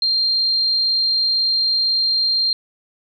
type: tone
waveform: sine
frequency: 4186 Hz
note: C8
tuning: in tune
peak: -15 dBFS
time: 0.02-2.53 s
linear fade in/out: 2 ms
effects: none